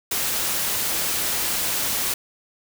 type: noise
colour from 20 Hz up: white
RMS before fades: -24 dBFS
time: 0.11-2.14 s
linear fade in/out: 5 ms
effects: none